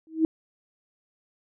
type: tone with exponential growth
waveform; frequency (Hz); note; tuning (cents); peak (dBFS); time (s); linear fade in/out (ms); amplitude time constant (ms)
sine; 319.9; D#4; +48; -14; 0.07-0.25; 1; 39
effects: none